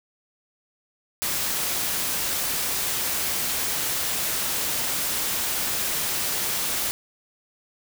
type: noise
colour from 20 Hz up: white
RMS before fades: -26 dBFS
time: 1.22-6.91 s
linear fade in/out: 0 ms
effects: none